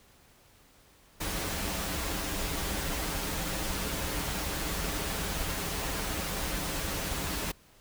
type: noise with comb filter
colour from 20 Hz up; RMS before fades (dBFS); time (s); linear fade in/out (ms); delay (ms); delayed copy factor
pink; -33; 1.2-7.52; 10; 8.3; -0.6
effects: pink hiss -60 dBFS RMS until 7.8 s